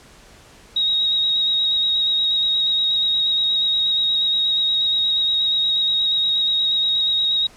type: tone with vibrato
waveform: sine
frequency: 3783 Hz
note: A#7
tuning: 25 cents sharp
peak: -16 dBFS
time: 0.76-7.47 s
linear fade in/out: 5 ms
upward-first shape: square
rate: 8.4 Hz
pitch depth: 14 cents each way
effects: pink hiss -47 dBFS RMS until 7.56 s + low-pass 9000 Hz 12 dB/octave